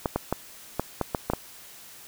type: clicks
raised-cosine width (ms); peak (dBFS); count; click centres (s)
1; -10; 8; 0.058 / 0.16 / 0.326 / 0.796 / 1.013 / 1.148 / 1.3 / 1.335
effects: white hiss -47 dBFS RMS until 2.07 s